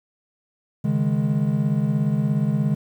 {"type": "chord", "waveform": "triangle", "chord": "C# suspended second", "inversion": "none", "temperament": "equal", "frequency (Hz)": [138.59, 155.56, 207.7], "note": ["C#3", "D#3", "G#3"], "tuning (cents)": [0, 0, 0], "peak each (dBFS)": -21, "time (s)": [0.84, 2.75], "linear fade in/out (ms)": 10, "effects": ["9-bit"]}